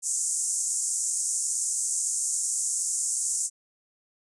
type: band-pass noise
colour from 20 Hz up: pink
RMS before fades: -28 dBFS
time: 0.02-3.5 s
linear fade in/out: 50 ms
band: 6600 to 9300 Hz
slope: 48 dB/octave
effects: resampled to 24000 Hz